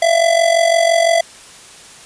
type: tone with amplitude modulation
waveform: square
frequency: 670 Hz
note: E5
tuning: 28 cents sharp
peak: -8 dBFS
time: 0.02-1.21 s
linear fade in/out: 5 ms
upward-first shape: sine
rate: 45.9 Hz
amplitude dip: 70%
effects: white hiss -39 dBFS RMS until 2.05 s + resampled to 22050 Hz